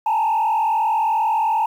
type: tone with frequency modulation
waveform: sine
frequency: 880 Hz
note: A5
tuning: in tune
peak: -14 dBFS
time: 0.06-1.66 s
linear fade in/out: 5 ms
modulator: 42.6 Hz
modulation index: 1.1
effects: tanh soft clip ceiling -14 dBFS + 8-bit